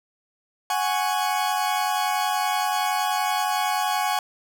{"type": "chord", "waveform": "40% pulse", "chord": "F# suspended second", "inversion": "none", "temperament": "equal", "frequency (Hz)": [740, 830.6, 1108.7], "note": ["F#5", "G#5", "C#6"], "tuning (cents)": [0, 0, 0], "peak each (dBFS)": [-25, -24, -28], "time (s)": [0.7, 4.19], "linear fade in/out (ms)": 2, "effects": []}